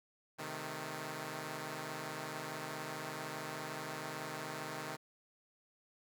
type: chord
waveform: 5% pulse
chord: A diminished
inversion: first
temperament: equal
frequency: 130.81 / 155.56 / 220 Hz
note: C3 / Eb3 / A3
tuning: 0 / 0 / 0 cents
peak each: -35 / -32 / -37 dBFS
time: 0.38-4.97 s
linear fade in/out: 20 ms
effects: none